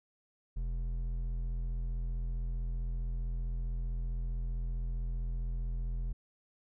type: tone with hard clipping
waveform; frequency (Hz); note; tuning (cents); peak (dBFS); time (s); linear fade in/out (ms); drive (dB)
sine; 42.3; E1; +45; -34; 0.56-6.13; 10; 7
effects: none